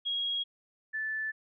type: tone pair in turn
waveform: sine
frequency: 3293 / 1750 Hz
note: G#7 / A6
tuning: -15 / -10 cents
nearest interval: major seventh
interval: 1095 cents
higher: first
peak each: -29 / -31 dBFS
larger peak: first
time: 0.05-0.44 / 0.93-1.32 s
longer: neither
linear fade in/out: 20 ms
effects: none